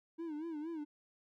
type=tone with vibrato; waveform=triangle; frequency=315.8 Hz; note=D#4; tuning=26 cents sharp; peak=-37 dBFS; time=0.18-0.85 s; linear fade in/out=20 ms; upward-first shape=sine; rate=4.3 Hz; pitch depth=120 cents each way; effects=none